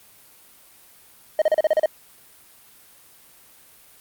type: tone bursts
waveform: triangle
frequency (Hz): 622.3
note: D#5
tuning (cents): 0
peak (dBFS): -12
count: 8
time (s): 1.39-1.859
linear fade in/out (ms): 2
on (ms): 28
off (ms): 35
effects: white hiss -51 dBFS RMS until 4 s + Opus 32 kbps